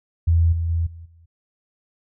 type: tone with level steps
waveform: sine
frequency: 83.4 Hz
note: E2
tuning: 21 cents sharp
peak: -13 / -20 / -18 / -36 / -48 dBFS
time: 0.27-1.26 s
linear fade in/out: 10 ms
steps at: 0.52 / 0.69 / 0.86 / 1.05 s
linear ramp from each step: 10 ms
effects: none